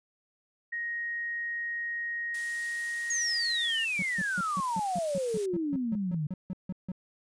sine tone with pitch glide, 1875 to 1816.4 Hz, A#6 to A#6, +10 to -45 cents, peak -31 dBFS, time 0.72-3.85 s, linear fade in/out 10 ms, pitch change -55 cents, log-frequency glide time 3.67-3.73 s
blue noise, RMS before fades -41 dBFS, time 2.34-5.46 s, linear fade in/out 5 ms
sine exponential sweep, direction down, 6750 to 144.3 Hz, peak -28 dBFS, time 3.1-6.27 s, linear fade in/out 5 ms
triangle tone bursts, 184.8 Hz, F#3, 2 cents flat, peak -29 dBFS, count 16, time 3.99-6.918 s, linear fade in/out 2 ms, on 33 ms, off 160 ms
effects resampled to 22050 Hz

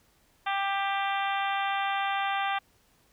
harmonic tone with a mistuned harmonic, 394.6 Hz, G4, 11 cents sharp, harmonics 2 / 3 / 4 / 5 / 6 / 7 / 8 / 9, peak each -29 / -33 / -35 / -37 / -39 / -40 / -41 / -42 dBFS, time 0.46-2.59 s, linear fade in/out 10 ms, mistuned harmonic 7, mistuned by -17 cents, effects pink hiss -65 dBFS RMS until 3.12 s

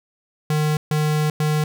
square tone bursts at uneven times, 152.3 Hz, D#3, 37 cents flat, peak -18 dBFS, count 3, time 0.5-0.77 / 0.91-1.3 / 1.4-1.64 s, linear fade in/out 2 ms, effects none

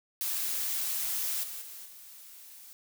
blue noise with level steps, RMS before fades -32 / -40 / -45 / -50 dBFS, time 0.21-2.73 s, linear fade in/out 0 ms, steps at 1.43 / 1.61 / 1.85 s, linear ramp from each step 10 ms, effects none

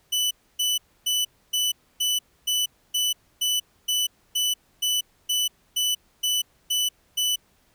sawtooth tone bursts, 2983 Hz, F#7, 13 cents sharp, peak -18 dBFS, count 16, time 0.12-7.36 s, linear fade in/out 10 ms, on 190 ms, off 280 ms, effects pink hiss -63 dBFS RMS until 7.74 s

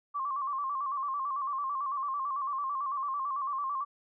sine tone with vibrato, 1108.7 Hz, C#6, in tune, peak -30 dBFS, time 0.14-3.85 s, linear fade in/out 20 ms, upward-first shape square, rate 9 Hz, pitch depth 71 cents each way, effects none

